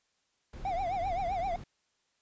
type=noise; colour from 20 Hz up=brown; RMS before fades=-42 dBFS; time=0.53-1.64 s; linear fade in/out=5 ms
type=tone with vibrato; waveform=triangle; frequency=733 Hz; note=F#5; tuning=16 cents flat; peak=-28 dBFS; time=0.65-1.56 s; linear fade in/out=2 ms; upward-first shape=triangle; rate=7.7 Hz; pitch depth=180 cents each way
effects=white hiss -75 dBFS RMS until 2.21 s + resampled to 16000 Hz